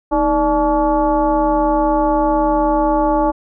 sine tone with frequency modulation, 588 Hz, D5, 2 cents sharp, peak -12 dBFS, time 0.11-3.32 s, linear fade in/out 20 ms, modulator 275 Hz, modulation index 1.5, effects none

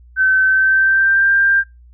sine tone with pitch glide, 1533 to 1588.9 Hz, G6 to G6, -39 to +23 cents, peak -10 dBFS, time 0.16-1.64 s, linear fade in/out 50 ms, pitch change +62 cents, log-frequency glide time 0.44-1.32 s, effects noise-tail reverb RT60 0.2 s tail -24 dB re dry + added 60 Hz sine -41 dBFS peak until 1.93 s

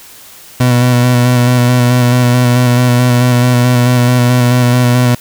30% pulse tone with vibrato, 123.47 Hz, B2, in tune, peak -4 dBFS, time 0.6-5.15 s, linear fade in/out 5 ms, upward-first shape square, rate 4.6 Hz, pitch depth 19 cents each way, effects white hiss -36 dBFS RMS until 5.2 s

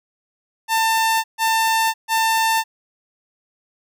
sawtooth tone bursts, 895 Hz, A5, 29 cents sharp, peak -12 dBFS, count 3, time 0.68-2.64 s, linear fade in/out 50 ms, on 560 ms, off 140 ms, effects none

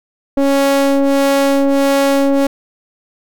square ring-modulated tone, 138.59 Hz, C#3, in tune, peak -8 dBFS, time 0.37-2.47 s, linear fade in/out 5 ms, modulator 415 Hz, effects none

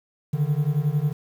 triangle beating tone pair, 142.5 / 153.5 Hz, C#3 / D#3, +48 / -23 cents, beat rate 11 Hz, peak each -21 dBFS, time 0.33-1.13 s, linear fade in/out 10 ms, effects 8-bit

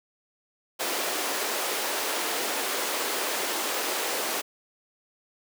pink high-pass noise, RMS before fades -29 dBFS, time 0.79-4.42 s, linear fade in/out 20 ms, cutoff 340 Hz, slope 24 dB/octave, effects none

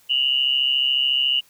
sine tone pair together, 2826 / 2960 Hz, F7 / F#7, +20 / 0 cents, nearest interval minor second, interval 80 cents, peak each -20 dBFS, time 0.09-1.41 s, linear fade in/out 20 ms, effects white hiss -56 dBFS RMS until 1.49 s

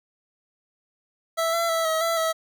25% pulse tone with pitch steps, 658 / 674 / 657 / 640 / 666 / 648 Hz, E5 / E5 / E5 / D#5 / E5 / E5, -3 / +38 / -6 / +49 / +18 / -30 cents, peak -18 dBFS, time 1.37-2.33 s, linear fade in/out 20 ms, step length 160 ms, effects none

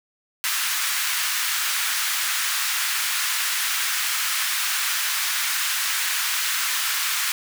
pink high-pass noise, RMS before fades -24 dBFS, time 0.44-7.32 s, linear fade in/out 0 ms, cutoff 1300 Hz, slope 24 dB/octave, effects none

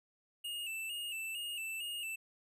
square tone with vibrato, 2752 Hz, F7, 26 cents flat, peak -39 dBFS, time 0.44-2.16 s, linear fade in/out 10 ms, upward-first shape square, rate 2.2 Hz, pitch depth 62 cents each way, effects none

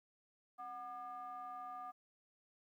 triangle ring-modulated tone, 233.9 Hz, A#3, 6 cents sharp, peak -40 dBFS, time 0.58-1.92 s, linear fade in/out 20 ms, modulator 972 Hz, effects 13-bit

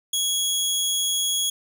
20% pulse tone, 3331 Hz, G#7, 4 cents sharp, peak -16 dBFS, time 0.13-1.5 s, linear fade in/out 5 ms, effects none

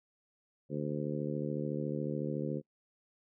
harmonic tone, 73.9 Hz, D2, 11 cents sharp, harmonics 2 / 3 / 4 / 5 / 6 / 7, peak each -37 / -39 / -40 / -41 / -42 / -42 dBFS, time 0.69-2.62 s, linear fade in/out 50 ms, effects noise-tail reverb RT60 0.1 s tail -26 dB re dry

